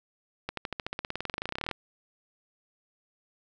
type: accelerating click train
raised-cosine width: 0.3 ms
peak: -16 dBFS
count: 27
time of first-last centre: 0.49-1.713 s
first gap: 83 ms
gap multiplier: 0.95
effects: none